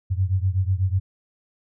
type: beating tone pair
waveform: sine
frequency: 91.3 / 99.4 Hz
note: F#2 / G2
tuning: -23 / +25 cents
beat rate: 8.1 Hz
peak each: -21 / -23 dBFS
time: 0.1-1 s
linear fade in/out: 20 ms
effects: none